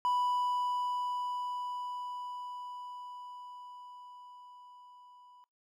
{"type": "tone with level ramp", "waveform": "triangle", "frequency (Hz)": 987.8, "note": "B5", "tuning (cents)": 0, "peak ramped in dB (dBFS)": [-25, -54], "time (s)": [0.05, 5.44], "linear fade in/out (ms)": 0, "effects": ["noise-tail reverb RT60 0.2 s tail -23 dB re dry"]}